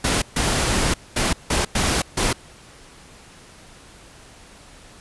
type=noise bursts at uneven times; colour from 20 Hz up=pink; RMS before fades=-20 dBFS; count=6; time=0.04-0.22 / 0.36-0.94 / 1.16-1.33 / 1.5-1.65 / 1.75-2.02 / 2.17-2.33 s; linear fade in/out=5 ms; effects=pink hiss -46 dBFS RMS until 5 s + resampled to 24000 Hz